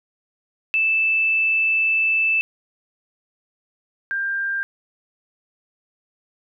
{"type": "tone pair in turn", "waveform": "sine", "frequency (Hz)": [2637, 1591.7], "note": ["E7", "G6"], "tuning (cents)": [0, 26], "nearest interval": "major sixth", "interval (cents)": 874, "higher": "first", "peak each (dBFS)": [-16, -21], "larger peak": "first", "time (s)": [[0.74, 2.41], [4.11, 4.63]], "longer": "first", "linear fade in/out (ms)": 0, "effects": []}